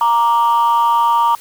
sine tone pair together, 934.1 / 1174.7 Hz, A#5 / D6, +3 / 0 cents, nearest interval major third, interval 397 cents, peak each -10 / -14 dBFS, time 0.01-1.35 s, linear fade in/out 2 ms, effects tanh soft clip ceiling -7 dBFS + white hiss -40 dBFS RMS until 1.4 s

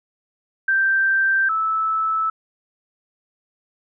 sine tone pair in turn, 1568 / 1309.3 Hz, G6 / E6, 0 / -12 cents, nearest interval minor third, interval 312 cents, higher first, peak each -15 / -18 dBFS, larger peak first, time 0.68-1.49 / 1.49-2.3 s, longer neither, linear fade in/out 5 ms, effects none

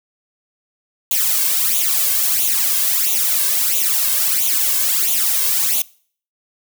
blue noise with flanger, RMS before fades -17 dBFS, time 1.11-5.82 s, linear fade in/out 2 ms, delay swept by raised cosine 0.29 to 1.89 ms, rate 1.5 Hz, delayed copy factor +0.8, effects noise-tail reverb RT60 0.5 s tail -23 dB re dry

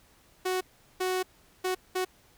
sawtooth tone bursts at uneven times, 370 Hz, F#4, in tune, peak -23 dBFS, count 4, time 0.45-0.61 / 1-1.23 / 1.64-1.75 / 1.95-2.05 s, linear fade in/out 10 ms, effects pink hiss -61 dBFS RMS until 2.37 s

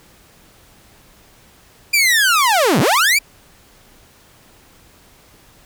sawtooth linear two-way sweep, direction down then up, 2418 to 108.9 to 2418 Hz, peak -8 dBFS, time 1.93-3.19 s, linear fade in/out 10 ms, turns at 2.8 s, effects pink hiss -49 dBFS RMS until 5.65 s

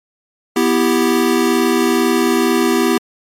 square chord, E minor, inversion second, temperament equal, 246.9 / 329.6 / 392 Hz, B3 / E4 / G4, 0 / 0 / 0 cents, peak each -17 dBFS, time 0.56-2.98 s, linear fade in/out 5 ms, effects MP3 64 kbps

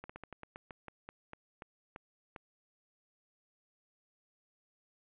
slowing click train, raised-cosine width 0.5 ms, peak -30 dBFS, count 14, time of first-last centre 0.04-2.362 s, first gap 55 ms, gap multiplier 1.18, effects resampled to 8000 Hz + 11-bit

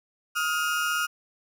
35% pulse tone pair together, 1262 / 1416.5 Hz, D#6 / F6, +24 / +24 cents, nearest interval major second, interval 200 cents, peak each -28 / -24 dBFS, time 0.35-1.07 s, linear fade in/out 20 ms, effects none

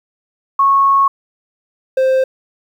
sine / triangle tone pair in turn, 1100 / 524 Hz, C#6 / C5, -14 / +2 cents, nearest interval octave + minor second, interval 1284 cents, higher first, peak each -8 dBFS, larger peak neither, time 0.59-1.08 / 1.97-2.24 s, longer first, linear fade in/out 5 ms, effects 8-bit

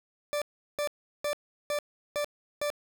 40% pulse tone bursts, 587.3 Hz, D5, in tune, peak -27 dBFS, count 6, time 0.33-2.702 s, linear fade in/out 0 ms, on 87 ms, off 370 ms, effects none

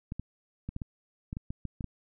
clicks, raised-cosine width 5 ms, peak -23 dBFS, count 11, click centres 0.121 / 0.196 / 0.69 / 0.764 / 0.818 / 1.329 / 1.369 / 1.505 / 1.653 / 1.808 / 1.843 s, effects none

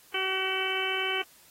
harmonic tone, 379.7 Hz, F#4, 45 cents sharp, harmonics 1 / 2 / 3 / 4 / 5 / 6 / 7 / 8, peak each -34 / -38 / -38 / -35 / -42 / -33 / -36 / -32 dBFS, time 0.14-1.22 s, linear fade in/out 5 ms, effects white hiss -57 dBFS RMS until 1.5 s + AAC 48 kbps

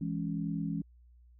sine chord, C# minor, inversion first, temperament just, 166.31 / 207.9 / 277.2 Hz, E3 / G#3 / C#4, +16 / +2 / 0 cents, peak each -34 / -37 / -37 dBFS, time 0.01-0.82 s, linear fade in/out 5 ms, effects added 60 Hz sine -56 dBFS peak until 1.39 s

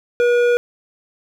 sine tone with hard clipping, 482.1 Hz, B4, 42 cents flat, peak -14 dBFS, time 0.2-0.57 s, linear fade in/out 0 ms, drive 10 dB, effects none

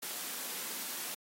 white high-pass noise, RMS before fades -40 dBFS, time 0.02-1.15 s, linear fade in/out 10 ms, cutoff 170 Hz, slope 48 dB/octave, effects AAC 48 kbps

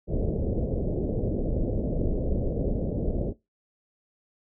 pink low-pass noise, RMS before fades -27 dBFS, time 0.07-3.34 s, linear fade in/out 50 ms, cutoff 590 Hz, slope 48 dB/octave, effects noise-tail reverb RT60 0.2 s tail -19 dB re dry

